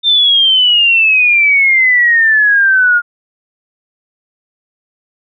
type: exponential sweep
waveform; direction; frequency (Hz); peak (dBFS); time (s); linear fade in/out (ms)
sine; down; 3614 to 1412; -6; 0.03-3.02; 50
effects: none